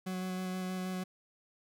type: tone with vibrato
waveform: 40% pulse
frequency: 185 Hz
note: F#3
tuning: in tune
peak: -34 dBFS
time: 0.06-1.04 s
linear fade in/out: 10 ms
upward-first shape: square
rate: 6.3 Hz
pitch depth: 9 cents each way
effects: none